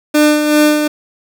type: tone with tremolo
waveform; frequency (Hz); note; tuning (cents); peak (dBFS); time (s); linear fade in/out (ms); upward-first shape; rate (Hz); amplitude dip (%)
30% pulse; 300.2; D4; +38; -4; 0.14-0.88; 10; sine; 2.6; 50
effects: none